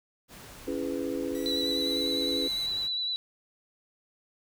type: noise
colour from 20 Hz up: pink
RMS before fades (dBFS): -47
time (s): 0.28-2.9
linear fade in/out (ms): 50
type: chord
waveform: sine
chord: C# minor seventh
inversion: none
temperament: just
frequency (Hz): 277.2 / 332.6 / 415.8 / 498.9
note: C#4 / E4 / G#4 / B4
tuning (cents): 0 / +16 / +2 / +17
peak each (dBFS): -33 / -35 / -36 / -35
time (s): 0.67-2.48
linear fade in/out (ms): 10
type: tone with pitch glide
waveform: 5% pulse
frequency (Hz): 1949 to 2125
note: B6 to C7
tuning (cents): -23 to +26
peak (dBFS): -34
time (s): 1.35-2.66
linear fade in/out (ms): 0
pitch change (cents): +149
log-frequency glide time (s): 1.58-2.05
type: tone with vibrato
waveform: sine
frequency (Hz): 3951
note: B7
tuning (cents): 0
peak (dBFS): -28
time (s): 1.46-3.16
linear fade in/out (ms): 0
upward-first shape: square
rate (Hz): 9.9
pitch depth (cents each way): 16
effects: none